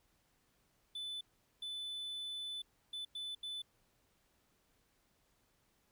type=tone bursts at uneven times; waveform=triangle; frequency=3500 Hz; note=A7; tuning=10 cents flat; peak=-39 dBFS; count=5; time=0.95-1.21 / 1.62-2.62 / 2.93-3.05 / 3.15-3.35 / 3.43-3.62 s; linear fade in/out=5 ms; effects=pink hiss -75 dBFS RMS until 5.91 s